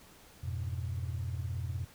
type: chord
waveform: sine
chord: F diminished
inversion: none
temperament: equal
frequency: 87.31 / 103.83 / 123.47 Hz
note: F2 / Ab2 / Cb3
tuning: 0 / 0 / 0 cents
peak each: -35 / -40 / -37 dBFS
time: 0.43-1.85 s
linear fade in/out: 10 ms
effects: tanh soft clip ceiling -27 dBFS + pink hiss -57 dBFS RMS until 1.94 s

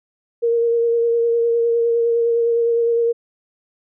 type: tone with vibrato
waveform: sine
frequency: 466.2 Hz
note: A#4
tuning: in tune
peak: -14 dBFS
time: 0.42-3.13 s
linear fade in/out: 20 ms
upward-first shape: sine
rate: 9.8 Hz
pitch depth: 17 cents each way
effects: none

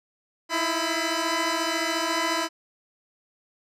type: tone cluster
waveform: 10% pulse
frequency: 321.2 / 335.4 / 1005 Hz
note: E4 / E4 / B5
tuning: -45 / +30 / +30 cents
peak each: -20 dBFS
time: 0.49-2.49 s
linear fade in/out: 50 ms
effects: low-pass 10000 Hz 12 dB/octave

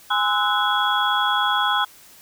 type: tone cluster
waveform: sine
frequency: 828 / 1029 / 1299 / 1480 / 3346 Hz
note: G#5 / C6 / E6 / F#6 / G#7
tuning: -5 / -29 / -26 / 0 / +12 cents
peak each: -24 dBFS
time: 0.1-1.85 s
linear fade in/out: 10 ms
effects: white hiss -48 dBFS RMS until 2.21 s

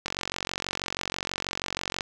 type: click train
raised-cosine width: 0.2 ms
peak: -11 dBFS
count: 91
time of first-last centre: 0.06-2.008 s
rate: 46.2 Hz
effects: none

